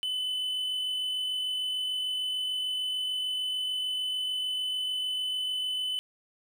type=tone with amplitude modulation; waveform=triangle; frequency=3015 Hz; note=F#7; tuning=32 cents sharp; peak=-26 dBFS; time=0.03-5.99 s; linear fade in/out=0 ms; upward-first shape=sine; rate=46.7 Hz; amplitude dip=25%; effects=none